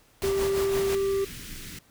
pink noise with tremolo, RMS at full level -32 dBFS, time 0.22-0.95 s, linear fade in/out 0 ms, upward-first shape sine, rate 5.9 Hz, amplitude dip 50%
triangle tone, 392 Hz, G4, in tune, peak -21 dBFS, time 0.23-1.25 s, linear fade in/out 10 ms
pink band-stop noise, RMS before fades -40 dBFS, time 0.82-1.79 s, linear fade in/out 5 ms, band 340 to 1600 Hz, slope 24 dB/octave
effects pink hiss -60 dBFS RMS until 1.9 s

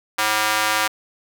square tone with high-pass filter, 107.7 Hz, A2, 37 cents flat, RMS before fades -20 dBFS, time 0.18-0.88 s, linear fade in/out 10 ms, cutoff 1100 Hz, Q 1.1, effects none

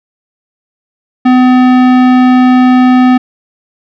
sine tone with tanh clipping, 253 Hz, B3, 42 cents sharp, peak -5 dBFS, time 1.25-3.18 s, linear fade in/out 10 ms, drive 18 dB, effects none

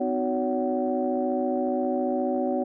sine tone cluster, 252.8 / 307.4 / 369.6 / 566 / 751 Hz, B3 / D#4 / F#4 / C#5 / F#5, +41 / -21 / -2 / +36 / +26 cents, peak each -27 / -32 / -30 / -28 / -31 dBFS, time 0-2.64 s, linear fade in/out 10 ms, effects tanh soft clip ceiling -12 dBFS

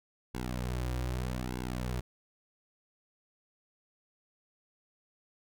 sawtooth tone with flanger, 62.1 Hz, B1, 10 cents sharp, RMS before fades -35 dBFS, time 0.34-2.01 s, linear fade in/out 10 ms, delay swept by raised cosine 1.6 to 4.7 ms, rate 0.81 Hz, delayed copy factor -1, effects none

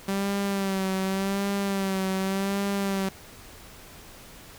sawtooth tone with vibrato, 194.6 Hz, G3, 12 cents flat, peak -21 dBFS, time 0.08-3.09 s, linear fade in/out 5 ms, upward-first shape sine, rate 0.87 Hz, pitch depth 43 cents each way, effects pink hiss -47 dBFS RMS until 4.58 s

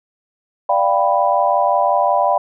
sine chord, G dominant seventh, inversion second, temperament equal, 587.3 / 698.5 / 784 / 987.8 Hz, D5 / F5 / G5 / B5, 0 / 0 / 0 / 0 cents, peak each -18 dBFS, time 0.69-2.38 s, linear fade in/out 5 ms, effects none

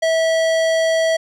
sine tone with hard clipping, 650 Hz, E5, 24 cents flat, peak -16 dBFS, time 0.02-1.17 s, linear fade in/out 10 ms, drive 17 dB, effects none

